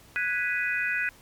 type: chord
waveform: sine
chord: G# minor seventh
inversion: third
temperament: equal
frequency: 1480 / 1661.2 / 1975.5 / 2489 Hz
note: F#6 / G#6 / B6 / D#7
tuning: 0 / 0 / 0 / 0 cents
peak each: -29 / -32 / -31 / -30 dBFS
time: 0.16-1.09 s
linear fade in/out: 0 ms
effects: pink hiss -54 dBFS RMS until 1.21 s + MP3 96 kbps

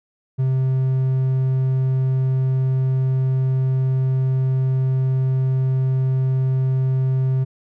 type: tone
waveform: triangle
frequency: 131.2 Hz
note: C3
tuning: 5 cents sharp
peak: -14 dBFS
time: 0.38-7.45 s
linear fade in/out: 20 ms
effects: none

